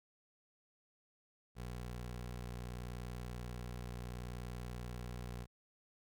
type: tone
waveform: 20% pulse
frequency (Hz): 60.7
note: B1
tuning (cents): -29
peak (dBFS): -38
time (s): 1.55-5.47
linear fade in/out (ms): 50
effects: none